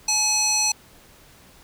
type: tone with band-pass filter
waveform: square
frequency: 850 Hz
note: G#5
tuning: 40 cents sharp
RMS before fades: -21 dBFS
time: 0.08-0.72 s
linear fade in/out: 5 ms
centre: 6000 Hz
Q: 2.6
effects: pink hiss -51 dBFS RMS until 1.63 s